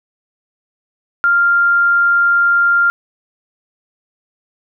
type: tone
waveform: sine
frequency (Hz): 1395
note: F6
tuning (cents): -2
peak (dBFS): -9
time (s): 1.24-2.9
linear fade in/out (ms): 0
effects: none